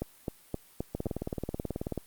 two click trains, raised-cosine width 2 ms, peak -18 / -19 dBFS, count 5 / 20, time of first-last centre 0.02-1.067 / 0.95-1.977 s, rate 3.82 / 18.5 Hz, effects white hiss -58 dBFS RMS until 2.06 s + Opus 32 kbps

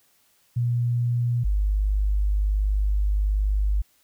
sine tone pair in turn, 120.2 / 50.64 Hz, B2 / G#1, -46 / -43 cents, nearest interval octave + minor third, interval 1497 cents, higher first, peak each -20 / -19 dBFS, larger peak second, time 0.56-1.44 / 1.44-3.82 s, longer second, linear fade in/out 10 ms, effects white hiss -63 dBFS RMS until 4.03 s

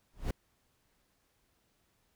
brown noise with exponential growth, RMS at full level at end -25 dBFS, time 0.13-0.31 s, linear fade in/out 5 ms, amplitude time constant 39 ms, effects pink hiss -74 dBFS RMS until 2.15 s

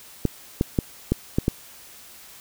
clicks, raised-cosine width 3 ms, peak -6 dBFS, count 6, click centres 0.253 / 0.611 / 0.788 / 1.12 / 1.385 / 1.481 s, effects white hiss -46 dBFS RMS until 2.4 s

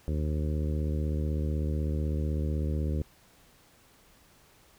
harmonic tone, 76 Hz, D#2, 40 cents flat, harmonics 1 / 2 / 3 / 4 / 5 / 6 / 7, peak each -28 / -34 / -38 / -40 / -42 / -44 / -45 dBFS, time 0.08-3.02 s, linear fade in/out 0 ms, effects pink hiss -60 dBFS RMS until 4.78 s

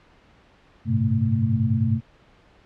sine tone cluster, 100 / 110.2 / 128.7 / 223.4 Hz, G2 / A2 / C3 / A3, +35 / +3 / -28 / +27 cents, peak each -24 dBFS, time 0.85-2.01 s, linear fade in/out 50 ms, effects pink hiss -55 dBFS RMS until 2.65 s + low-pass 3000 Hz 12 dB/octave

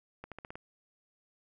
accelerating click train, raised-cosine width 0.5 ms, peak -28 dBFS, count 6, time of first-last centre 0.24-0.555 s, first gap 77 ms, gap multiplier 0.9, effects none

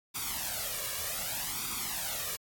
white noise with flanger, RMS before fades -35 dBFS, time 0.14-2.37 s, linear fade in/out 20 ms, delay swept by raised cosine 0.84 to 1.78 ms, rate 0.65 Hz, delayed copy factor +0.75, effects AAC 64 kbps

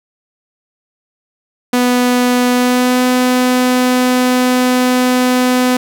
sawtooth tone with pitch glide, 247.3 to 251.5 Hz, B3 to B3, +3 to +32 cents, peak -6 dBFS, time 1.73-5.77 s, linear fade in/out 5 ms, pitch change +29 cents, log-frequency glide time 2.54-3.03 s, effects none

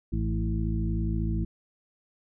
harmonic tone with a mistuned harmonic, 54.6 Hz, A1, 13 cents flat, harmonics 1 / 2 / 3 / 4 / 6, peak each -28 / -31 / -33 / -34 / -36 dBFS, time 0.12-1.45 s, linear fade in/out 10 ms, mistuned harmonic 2, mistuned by -30 cents, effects none

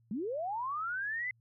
sine linear sweep, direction up, 185 to 2058 Hz, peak -33 dBFS, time 0.11-1.31 s, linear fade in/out 2 ms, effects added 115 Hz sine -65 dBFS peak until 1.4 s

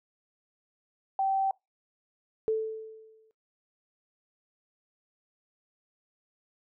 sine tone, 775 Hz, G5, 20 cents flat, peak -24 dBFS, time 1.19-1.51 s, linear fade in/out 2 ms
sine tone with exponential decay, 440 Hz, A4, in tune, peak -22 dBFS, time 2.48-3.31 s, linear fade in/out 0 ms, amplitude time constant 180 ms
effects noise-tail reverb RT60 0.2 s tail -24 dB re dry

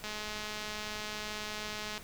click train, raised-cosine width 0.2 ms, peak -22 dBFS, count 412, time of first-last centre 0.04-1.979 s, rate 212 Hz, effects pink hiss -50 dBFS RMS until 2.03 s

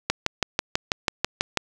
click train, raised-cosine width 0.2 ms, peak -3 dBFS, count 10, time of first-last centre 0.1-1.573 s, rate 6.11 Hz, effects none

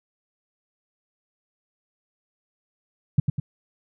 sine tone with echo, 140 Hz, C#3, 18 cents sharp, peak -11 dBFS, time 3.18-3.2 s, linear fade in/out 5 ms, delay 100 ms, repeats 2, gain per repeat -5 dB, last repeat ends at 3.4 s, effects none

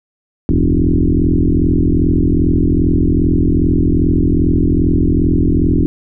sine tone with frequency modulation, 121 Hz, B2, 35 cents flat, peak -9 dBFS, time 0.49-5.86 s, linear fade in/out 0 ms, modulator 42.5 Hz, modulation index 5.1, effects none

